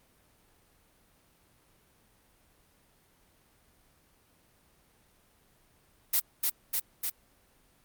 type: noise with echo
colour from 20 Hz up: blue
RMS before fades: -25 dBFS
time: 6.13-6.2 s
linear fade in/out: 10 ms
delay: 300 ms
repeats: 3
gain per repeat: -2 dB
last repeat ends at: 7.1 s
effects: pink hiss -65 dBFS RMS until 7.84 s + Opus 32 kbps